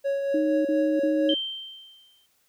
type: tone with tremolo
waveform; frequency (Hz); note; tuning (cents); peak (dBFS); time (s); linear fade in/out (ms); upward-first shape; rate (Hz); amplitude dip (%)
triangle; 554.4; C#5; 0; -20; 0.04-1.35; 20; triangle; 4.3; 40
type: tone bursts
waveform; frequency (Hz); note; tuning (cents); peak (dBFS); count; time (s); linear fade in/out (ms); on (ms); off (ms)
sine; 310; D#4; -6; -22; 3; 0.34-1.342; 5; 310; 36
type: tone with exponential decay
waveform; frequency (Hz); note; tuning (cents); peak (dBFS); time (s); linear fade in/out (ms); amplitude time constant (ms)
sine; 3131; G7; -3; -22; 1.29-2.26; 2; 210
effects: white hiss -67 dBFS RMS until 2.48 s